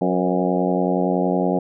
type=harmonic tone with a mistuned harmonic; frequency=90.7 Hz; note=F#2; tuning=34 cents flat; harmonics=2 / 3 / 4 / 5 / 6 / 7 / 8 / 9; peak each=-22 / -24 / -25 / -26 / -27 / -27 / -28 / -29 dBFS; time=0.01-1.59 s; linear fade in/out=5 ms; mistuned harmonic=5; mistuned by=+52 cents; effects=none